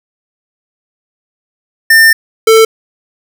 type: tone pair in turn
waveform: square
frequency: 1800 / 445.1 Hz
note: A6 / A4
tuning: +39 / +20 cents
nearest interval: 2 octaves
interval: 2419 cents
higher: first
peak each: -3 dBFS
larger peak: neither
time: 1.9-2.13 / 2.47-2.65 s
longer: first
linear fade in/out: 5 ms
effects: none